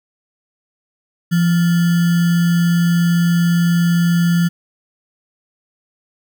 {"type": "tone with sample-and-hold", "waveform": "sine", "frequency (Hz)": 171.3, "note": "F3", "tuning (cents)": -33, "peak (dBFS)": -11, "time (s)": [1.31, 4.49], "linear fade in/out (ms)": 20, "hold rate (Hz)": 1575, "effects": []}